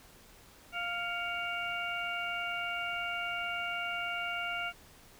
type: harmonic tone with a mistuned harmonic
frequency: 698 Hz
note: F5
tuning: 1 cent flat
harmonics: 1 / 2 / 3 / 4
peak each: -40 / -37 / -39 / -39 dBFS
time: 0.72-4.73 s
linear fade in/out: 50 ms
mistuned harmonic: 3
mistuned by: +120 cents
effects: pink hiss -57 dBFS RMS until 5.19 s